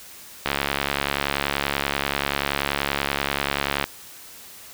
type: click train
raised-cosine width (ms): 0.3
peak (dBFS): -5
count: 239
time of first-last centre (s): 0.46-3.841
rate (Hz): 70.4
effects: white hiss -43 dBFS RMS until 4.73 s